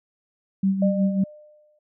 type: tone with tremolo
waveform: sine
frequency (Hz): 193.2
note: G3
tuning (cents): -25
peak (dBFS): -16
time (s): 0.63-1.24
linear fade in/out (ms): 5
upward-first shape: sine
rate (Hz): 5.5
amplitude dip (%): 60
type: tone with exponential decay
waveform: sine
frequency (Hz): 602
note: D5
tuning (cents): +43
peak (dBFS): -21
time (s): 0.82-1.79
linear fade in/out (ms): 5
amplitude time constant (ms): 210
effects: none